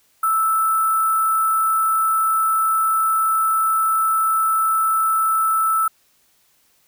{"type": "tone with sample-and-hold", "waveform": "sine", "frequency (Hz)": 1318.5, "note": "E6", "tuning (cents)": 0, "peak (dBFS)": -15, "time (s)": [0.23, 5.88], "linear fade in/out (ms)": 5, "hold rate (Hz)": 11025, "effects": ["white hiss -60 dBFS RMS until 6.87 s"]}